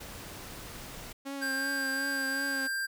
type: noise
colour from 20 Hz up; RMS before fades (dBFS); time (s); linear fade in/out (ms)
pink; -44; 0-1.13; 10
type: tone with vibrato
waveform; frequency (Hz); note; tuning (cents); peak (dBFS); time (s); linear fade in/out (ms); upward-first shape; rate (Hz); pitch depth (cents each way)
sawtooth; 273.1; C#4; -26; -32; 1.25-2.68; 20; triangle; 2.7; 37
type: tone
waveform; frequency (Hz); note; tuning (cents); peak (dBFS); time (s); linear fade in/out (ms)
square; 1586; G6; +20; -31; 1.41-2.87; 20
effects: none